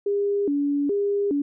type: tone with vibrato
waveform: sine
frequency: 340 Hz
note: F4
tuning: 46 cents flat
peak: -20 dBFS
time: 0.06-1.42 s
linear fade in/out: 5 ms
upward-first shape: square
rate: 1.2 Hz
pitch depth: 300 cents each way
effects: none